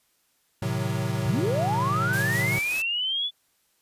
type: chord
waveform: square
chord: A diminished seventh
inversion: none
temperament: equal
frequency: 110 / 130.81 / 155.56 / 185 Hz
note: A2 / C3 / Eb3 / Gb3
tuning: 0 / 0 / 0 / 0 cents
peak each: -30 / -30 / -35 / -33 dBFS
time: 0.62-2.59 s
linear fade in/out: 5 ms
type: linear sweep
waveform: sine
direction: up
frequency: 48.41 to 3479 Hz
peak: -24 dBFS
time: 1.24-3.31 s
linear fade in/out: 50 ms
type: noise with tremolo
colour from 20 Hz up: white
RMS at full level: -35 dBFS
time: 2.13-2.82 s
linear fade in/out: 2 ms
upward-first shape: square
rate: 5.2 Hz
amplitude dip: 25%
effects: white hiss -68 dBFS RMS until 3.81 s + resampled to 32000 Hz